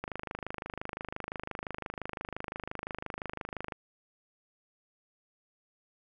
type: click train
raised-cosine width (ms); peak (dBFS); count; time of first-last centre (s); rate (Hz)
0.5; -21; 96; 0.04-3.722; 25.8
effects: none